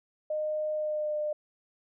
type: tone with pitch glide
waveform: sine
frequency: 613 to 602.5 Hz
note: D#5 to D5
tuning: -26 to +44 cents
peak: -28 dBFS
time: 0.3-1.33 s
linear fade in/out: 5 ms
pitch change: -30 cents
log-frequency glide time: 0.74-1.15 s
effects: none